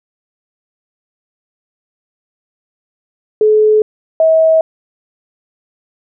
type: tone pair in turn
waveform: sine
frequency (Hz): 428.8 / 642.5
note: A4 / E5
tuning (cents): -45 / -45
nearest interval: perfect fifth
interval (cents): 700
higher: second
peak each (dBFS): -6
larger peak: neither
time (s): 3.41-3.82 / 4.2-4.61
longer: neither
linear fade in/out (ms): 2
effects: none